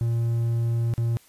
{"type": "tone with dropouts", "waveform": "triangle", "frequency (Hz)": 116.54, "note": "A#2", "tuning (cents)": 0, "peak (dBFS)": -19, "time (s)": [0.01, 1.17], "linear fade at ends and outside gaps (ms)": 0, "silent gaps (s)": [0.938, 0.979], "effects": ["white hiss -56 dBFS RMS until 1.28 s", "resampled to 32000 Hz"]}